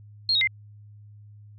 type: tone with pitch steps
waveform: sine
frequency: 4233 / 3783 / 2086 Hz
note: C8 / A#7 / C7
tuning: +19 / +25 / -6 cents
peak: -19 dBFS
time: 0.29-0.473 s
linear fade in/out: 2 ms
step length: 61 ms
effects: added 104 Hz sine -45 dBFS peak until 1.58 s